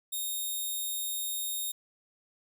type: tone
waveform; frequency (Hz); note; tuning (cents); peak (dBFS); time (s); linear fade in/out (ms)
5% pulse; 3700; A#7; -14; -24; 0.12-1.72; 10
effects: none